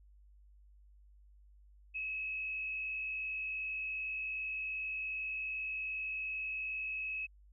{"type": "tone with frequency modulation", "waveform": "sine", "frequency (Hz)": 2574, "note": "E7", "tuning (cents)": -42, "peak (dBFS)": -36, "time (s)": [1.94, 7.27], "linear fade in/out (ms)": 20, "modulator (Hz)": 62.6, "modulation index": 0.67, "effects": ["added 50 Hz sine -58 dBFS peak until 7.52 s"]}